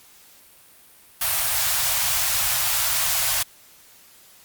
white band-stop noise, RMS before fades -22 dBFS, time 1.21-3.43 s, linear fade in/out 5 ms, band 140 to 600 Hz, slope 48 dB/octave, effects white hiss -51 dBFS RMS until 4.44 s + Opus 48 kbps

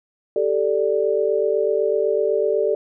sine chord, G suspended second, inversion none, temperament equal, 392 / 440 / 587.3 Hz, G4 / A4 / D5, 0 / 0 / 0 cents, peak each -22 / -20 / -22 dBFS, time 0.36-2.75 s, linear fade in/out 2 ms, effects none

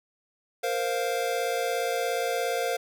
square chord, Bb suspended second, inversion none, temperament equal, 466.2 / 523.3 / 698.5 Hz, Bb4 / C5 / F5, 0 / 0 / 0 cents, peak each -31 dBFS, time 0.63-2.77 s, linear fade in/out 10 ms, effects none

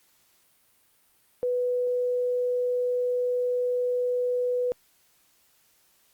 sine tone, 494.4 Hz, B4, 2 cents sharp, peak -23 dBFS, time 1.43-4.72 s, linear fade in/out 0 ms, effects white hiss -64 dBFS RMS until 6.13 s + Opus 48 kbps

